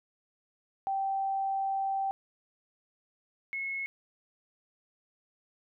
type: tone pair in turn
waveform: sine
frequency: 779 / 2181 Hz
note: G5 / C#7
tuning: -11 / -29 cents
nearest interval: octave + tritone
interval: 1782 cents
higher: second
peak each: -28 / -32 dBFS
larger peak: first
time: 0.87-2.11 / 3.53-3.86 s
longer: first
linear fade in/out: 0 ms
effects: none